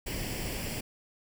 pink noise with comb filter, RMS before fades -35 dBFS, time 0.06-0.81 s, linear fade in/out 10 ms, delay 0.39 ms, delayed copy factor +0.65, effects none

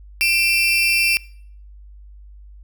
35% pulse tone pair together, 2365 / 2686 Hz, D7 / E7, +12 / +32 cents, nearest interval major second, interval 220 cents, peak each -16 dBFS, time 0.21-1.17 s, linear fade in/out 0 ms, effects noise-tail reverb RT60 0.6 s tail -24 dB re dry + added 50 Hz sine -39 dBFS peak until 2.63 s

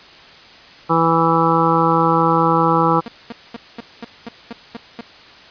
harmonic tone, 164.81 Hz, E3, in tune, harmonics 1 / 2 / 3 / 5 / 6 / 7 / 8, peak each -20 / -20 / -20 / -20 / -20 / -20 / -20 dBFS, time 0.89-3.01 s, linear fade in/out 20 ms
sawtooth tone bursts, 233.1 Hz, A#3, in tune, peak -23 dBFS, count 9, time 3.06-5.009 s, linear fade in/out 2 ms, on 21 ms, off 220 ms
effects white hiss -42 dBFS RMS until 5.5 s + resampled to 11025 Hz

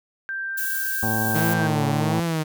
sine tone, 1574 Hz, G6, 7 cents sharp, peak -26 dBFS, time 0.29-1.67 s, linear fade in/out 0 ms
violet noise, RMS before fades -28 dBFS, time 0.57-1.54 s, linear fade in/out 10 ms
harmonic tone, 110.8 Hz, A2, 13 cents sharp, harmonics 1 / 2 / 3 / 4 / 5 / 6 / 7 / 8 / 9 / 10, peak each -27 / -27 / -34 / -36 / -36 / -40 / -30 / -36 / -42 / -43 dBFS, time 1.03-2.2 s, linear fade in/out 0 ms
sawtooth tone with vibrato, 155.4 Hz, D#3, 2 cents flat, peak -18 dBFS, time 1.34-2.44 s, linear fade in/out 20 ms, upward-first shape triangle, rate 1.4 Hz, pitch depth 160 cents each way
effects none

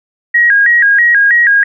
sine tone with vibrato, 1760 Hz, A6, in tune, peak -5 dBFS, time 0.34-1.64 s, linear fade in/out 10 ms, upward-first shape square, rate 3.1 Hz, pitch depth 130 cents each way, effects none

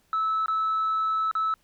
sine tone with dropouts, 1305 Hz, E6, 18 cents flat, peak -21 dBFS, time 0.13-1.54 s, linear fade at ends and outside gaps 1 ms, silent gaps 0.46-0.482 / 1.313-1.352 s, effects tanh soft clip ceiling -20 dBFS + pink hiss -66 dBFS RMS until 1.63 s

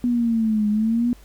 sine linear two-way sweep, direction down then up, 245.5 to 207.7 to 245.5 Hz, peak -17 dBFS, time 0.04-1.13 s, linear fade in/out 0 ms, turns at 0.69 s, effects added 50 Hz sine -46 dBFS peak until 1.24 s + pink hiss -53 dBFS RMS until 1.24 s

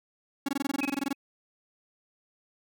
45% pulse tone bursts, 277.2 Hz, C#4, in tune, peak -26 dBFS, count 15, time 0.46-1.13 s, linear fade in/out 5 ms, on 26 ms, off 20 ms
sine tone with exponential decay, 2535 Hz, D#7, 32 cents sharp, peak -29 dBFS, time 0.81-1.15 s, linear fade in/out 5 ms, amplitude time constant 72 ms
effects none

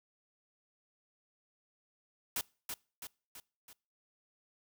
white noise with echo, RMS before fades -35 dBFS, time 2.36-2.41 s, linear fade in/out 2 ms, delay 330 ms, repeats 4, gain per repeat -5 dB, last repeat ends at 3.73 s, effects noise-tail reverb RT60 0.4 s tail -25 dB re dry

